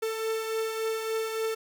45% pulse beating tone pair, 444 / 447.5 Hz, A4 / A4, +16 / +29 cents, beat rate 3.5 Hz, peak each -29 / -37 dBFS, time 0.02-1.55 s, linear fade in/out 10 ms, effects none

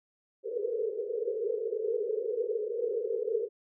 pink band-pass noise, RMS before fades -32 dBFS, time 0.43-3.49 s, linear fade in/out 50 ms, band 420 to 480 Hz, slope 96 dB/octave, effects none

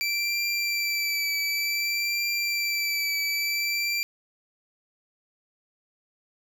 25% pulse tone with vibrato, 2336 Hz, D7, 10 cents flat, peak -21 dBFS, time 0.01-4.03 s, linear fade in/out 0 ms, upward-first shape triangle, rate 0.55 Hz, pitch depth 26 cents each way, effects none

